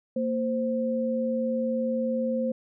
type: tone pair together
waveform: sine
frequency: 230.9 / 522 Hz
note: A#3 / C5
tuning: -16 / -4 cents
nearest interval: octave + major second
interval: 1412 cents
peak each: -27 dBFS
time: 0.16-2.52 s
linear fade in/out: 5 ms
effects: none